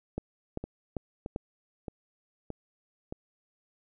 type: two click trains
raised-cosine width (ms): 2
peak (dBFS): -19 / -23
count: 4 / 5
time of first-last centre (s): 0.18-1.361 / 0.64-3.124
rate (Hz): 2.54 / 1.61
effects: none